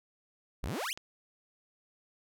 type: exponential sweep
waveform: sawtooth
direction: up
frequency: 41.2 to 3322 Hz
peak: -30 dBFS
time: 0.63-0.93 s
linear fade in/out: 0 ms
type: click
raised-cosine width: 0.2 ms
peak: -26 dBFS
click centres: 0.975 s
effects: none